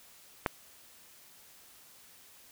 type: click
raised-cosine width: 0.5 ms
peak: -12 dBFS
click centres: 0.462 s
effects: white hiss -57 dBFS RMS until 2.51 s